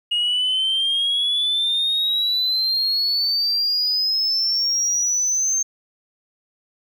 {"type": "exponential sweep", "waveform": "sine", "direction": "up", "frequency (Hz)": [2864, 6370], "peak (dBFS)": -16, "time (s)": [0.11, 5.63], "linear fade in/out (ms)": 10, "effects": ["tanh soft clip ceiling -15 dBFS", "9-bit"]}